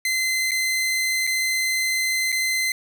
sawtooth tone with dropouts, 2061 Hz, C7, 27 cents flat, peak -17 dBFS, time 0.05-2.72 s, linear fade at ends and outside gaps 2 ms, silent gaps 0.51-0.516 / 1.269-1.273 / 2.32-2.325 s, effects none

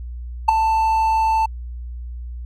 triangle tone with ADSR envelope, 886 Hz, A5, 12 cents sharp, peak -3 dBFS, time 0.48-1.46 s, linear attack 11 ms, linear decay 4 ms, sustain -10 dB, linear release 6 ms, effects added 60 Hz sine -28 dBFS peak until 2.45 s

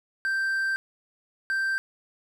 triangle tone pair in turn, 1567 / 1567 Hz, G6 / G6, -1 / -1 cents, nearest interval unison, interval 0 cents, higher neither, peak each -22 dBFS, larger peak neither, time 0.25-0.76 / 1.5-1.78 s, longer first, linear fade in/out 0 ms, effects none

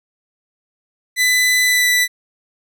sawtooth tone with pitch glide, 2000 to 1979.3 Hz, B6 to B6, +21 to +3 cents, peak -9 dBFS, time 1.16-2.08 s, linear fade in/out 50 ms, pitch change -18 cents, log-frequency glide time 1.64-1.87 s, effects none

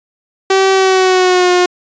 sawtooth tone with pitch glide, 384.4 to 358.7 Hz, G4 to F4, -34 to +46 cents, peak -4 dBFS, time 0.5-1.66 s, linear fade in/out 5 ms, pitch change -120 cents, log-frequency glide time 0.72-1.51 s, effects resampled to 16000 Hz

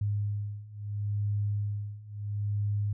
sine beating tone pair, 102.6 / 103.34 Hz, G#2 / G#2, -21 / -8 cents, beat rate 0.74 Hz, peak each -33 / -31 dBFS, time 0.01-2.93 s, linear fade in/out 5 ms, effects none

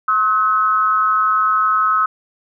sine tone with amplitude modulation, 1281 Hz, E6, 50 cents flat, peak -9 dBFS, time 0.08-2.06 s, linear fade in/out 5 ms, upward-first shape sine, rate 211 Hz, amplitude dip 75%, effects none

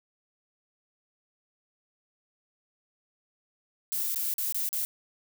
violet noise with dropouts, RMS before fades -30 dBFS, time 3.92-4.85 s, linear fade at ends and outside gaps 0 ms, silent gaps 4.146-4.159 / 4.339-4.382 / 4.524-4.545 / 4.69-4.729 s, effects none

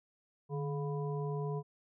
harmonic tone with a mistuned harmonic, 141.5 Hz, C#3, 36 cents sharp, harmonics 1 / 3 / 5 / 7, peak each -35 / -39 / -48 / -46 dBFS, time 0.49-1.63 s, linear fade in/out 50 ms, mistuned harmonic 1, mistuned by +98 cents, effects none

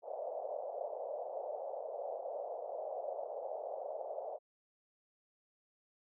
white band-pass noise, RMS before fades -42 dBFS, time 0.02-4.39 s, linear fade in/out 50 ms, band 520 to 690 Hz, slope 48 dB/octave, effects none

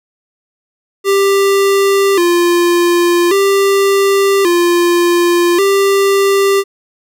square tone with vibrato, 370.4 Hz, F#4, 2 cents sharp, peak -9 dBFS, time 1.04-6.64 s, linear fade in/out 50 ms, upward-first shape square, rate 0.44 Hz, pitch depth 110 cents each way, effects none

